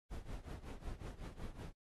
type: noise with tremolo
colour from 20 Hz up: brown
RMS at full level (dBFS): -43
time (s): 0.1-1.73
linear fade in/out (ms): 20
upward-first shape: triangle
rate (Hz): 5.4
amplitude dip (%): 90
effects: AAC 32 kbps